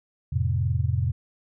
sine chord, F major, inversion none, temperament equal, 87.31 / 110 / 130.81 Hz, F2 / A2 / C3, 0 / 0 / 0 cents, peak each -25 / -26 / -26 dBFS, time 0.32-1.12 s, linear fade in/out 10 ms, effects none

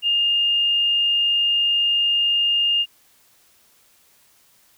sine tone, 2823 Hz, F7, 18 cents sharp, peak -16 dBFS, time 0.02-2.86 s, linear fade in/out 50 ms, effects white hiss -57 dBFS RMS until 4.77 s

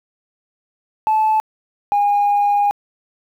sine tone pair in turn, 869 / 816.6 Hz, A5 / G#5, -22 / -29 cents, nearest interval minor second, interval 107 cents, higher first, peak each -11 / -11 dBFS, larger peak neither, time 1.07-1.4 / 1.92-2.71 s, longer second, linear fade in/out 0 ms, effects tanh soft clip ceiling -10 dBFS + 8-bit

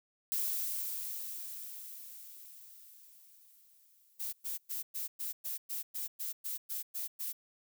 violet noise with exponential decay, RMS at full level -33 dBFS, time 0.32-4.79 s, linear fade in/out 0 ms, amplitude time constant 970 ms
violet noise bursts, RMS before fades -38 dBFS, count 13, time 4.19-7.33 s, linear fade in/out 20 ms, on 140 ms, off 110 ms
effects none

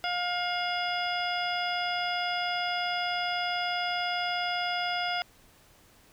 harmonic tone with a mistuned harmonic, 710 Hz, F5, 28 cents sharp, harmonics 1 / 2 / 3 / 4 / 5 / 7, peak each -31 / -34 / -36 / -37 / -38 / -39 dBFS, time 0.04-5.22 s, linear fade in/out 0 ms, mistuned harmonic 5, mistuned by -72 cents, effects pink hiss -59 dBFS RMS until 6.12 s

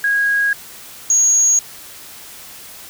sine tone pair in turn, 1644 / 6635 Hz, G#6 / G#8, -18 / -3 cents, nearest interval 2 octaves, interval 2415 cents, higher second, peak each -13 / -10 dBFS, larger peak second, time 0.04-0.53 / 1.1-1.59 s, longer neither, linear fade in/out 2 ms, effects white hiss -37 dBFS RMS until 2.89 s

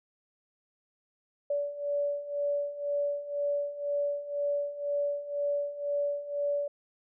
sine beating tone pair, 574 / 576 Hz, D5 / D5, -40 / -34 cents, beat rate 2 Hz, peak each -34 / -30 dBFS, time 1.5-6.68 s, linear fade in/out 5 ms, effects none

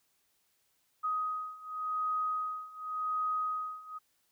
sine beating tone pair, 1254 / 1254.89 Hz, D#6 / D#6, +13 / +14 cents, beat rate 0.89 Hz, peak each -36 / -34 dBFS, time 1.03-3.99 s, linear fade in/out 20 ms, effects white hiss -74 dBFS RMS until 4.31 s

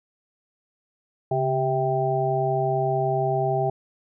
harmonic tone with a mistuned harmonic, 130.81 Hz, C3, in tune, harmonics 1 / 3 / 5 / 6, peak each -26 / -26 / -26 / -26 dBFS, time 1.31-3.7 s, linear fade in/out 5 ms, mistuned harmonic 1, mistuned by +88 cents, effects none

